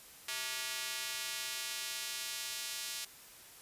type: tone with high-pass filter sweep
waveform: square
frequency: 129 Hz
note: C3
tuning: 24 cents flat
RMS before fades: -40 dBFS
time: 0.28-3.05 s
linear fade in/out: 5 ms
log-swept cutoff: 2300 to 3700 Hz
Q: 0.78
effects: white hiss -55 dBFS RMS until 3.61 s + resampled to 32000 Hz